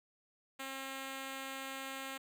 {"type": "tone", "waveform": "5% pulse", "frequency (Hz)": 268.5, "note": "C4", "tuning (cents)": 45, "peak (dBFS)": -30, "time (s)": [0.59, 2.18], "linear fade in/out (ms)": 10, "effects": []}